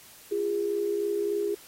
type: tone pair together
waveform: sine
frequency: 345.1 / 408.5 Hz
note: F4 / G#4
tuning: -21 / -29 cents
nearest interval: minor third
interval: 292 cents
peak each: -32 / -26 dBFS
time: 0.31-1.55 s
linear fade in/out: 10 ms
effects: white hiss -51 dBFS RMS until 1.67 s + AAC 48 kbps